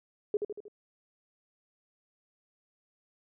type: tone with echo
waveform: sine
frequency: 415.3 Hz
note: G#4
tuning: in tune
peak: -24 dBFS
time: 0.34-0.37 s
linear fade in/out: 2 ms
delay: 78 ms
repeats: 4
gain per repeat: -5 dB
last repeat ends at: 0.682 s
effects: none